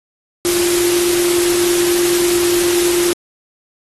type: tone in noise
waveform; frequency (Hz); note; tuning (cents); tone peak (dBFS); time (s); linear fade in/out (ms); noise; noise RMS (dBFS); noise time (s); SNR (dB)
sine; 349.2; F4; 0; -14; 0.45-3.13; 0; white; -19; 0.45-3.13; +2
effects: AAC 32 kbps